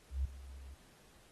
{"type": "tone with ADSR envelope", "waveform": "sine", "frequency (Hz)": 67, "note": "C2", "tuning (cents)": 42, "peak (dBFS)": -29, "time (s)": [0.1, 0.75], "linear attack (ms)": 150, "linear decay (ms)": 4, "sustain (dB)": -18, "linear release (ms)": 14, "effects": ["pink hiss -64 dBFS RMS until 1.31 s", "AAC 32 kbps"]}